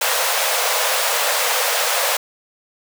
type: high-pass noise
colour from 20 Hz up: pink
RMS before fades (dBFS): -19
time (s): 0.01-2.17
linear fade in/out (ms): 5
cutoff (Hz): 470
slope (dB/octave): 96
effects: none